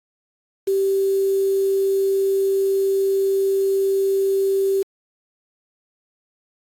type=tone with quantisation; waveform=sine; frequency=389.5 Hz; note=G4; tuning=11 cents flat; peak=-16 dBFS; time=0.67-4.83 s; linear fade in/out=10 ms; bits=6; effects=AAC 64 kbps